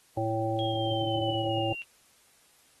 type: harmonic tone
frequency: 111.3 Hz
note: A2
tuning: 20 cents sharp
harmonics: 1 / 3 / 5 / 7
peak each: -32 / -32 / -32 / -32 dBFS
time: 0.17-1.73 s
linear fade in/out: 5 ms
type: linear sweep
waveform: sine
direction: down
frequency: 3284 to 2742 Hz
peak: -35 dBFS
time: 0.59-1.82 s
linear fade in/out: 0 ms
effects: white hiss -62 dBFS RMS until 2.8 s + AAC 32 kbps